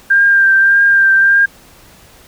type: tone with vibrato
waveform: sine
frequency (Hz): 1590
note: G6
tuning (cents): +24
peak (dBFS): -6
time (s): 0.1-1.46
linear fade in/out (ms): 10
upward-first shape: triangle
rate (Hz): 1.7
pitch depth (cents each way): 26
effects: pink hiss -43 dBFS RMS until 2.27 s